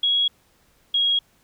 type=tone pair in turn; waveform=sine; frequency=3322 / 3293 Hz; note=G#7 / G#7; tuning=0 / -15 cents; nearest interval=unison; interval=15 cents; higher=first; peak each=-17 / -17 dBFS; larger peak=neither; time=0.03-0.28 / 0.94-1.19 s; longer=neither; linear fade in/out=5 ms; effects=pink hiss -61 dBFS RMS until 1.43 s